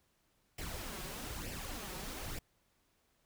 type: noise with flanger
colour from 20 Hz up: pink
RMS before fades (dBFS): -43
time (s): 0.58-2.39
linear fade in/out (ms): 5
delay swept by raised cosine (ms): 0.38 to 5.48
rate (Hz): 1.1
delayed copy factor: +0.6
effects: pink hiss -75 dBFS RMS until 3.25 s